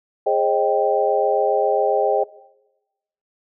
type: chord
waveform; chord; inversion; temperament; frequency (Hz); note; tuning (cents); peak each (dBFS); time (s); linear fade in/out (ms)
sine; Ab major seventh; none; equal with one note detuned; 415.3 / 534.9 / 622.3 / 784; Ab4 / C5 / Eb5 / G5; 0 / +38 / 0 / 0; -21; 0.26-2.24; 10
effects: noise-tail reverb RT60 1.0 s tail -20 dB re dry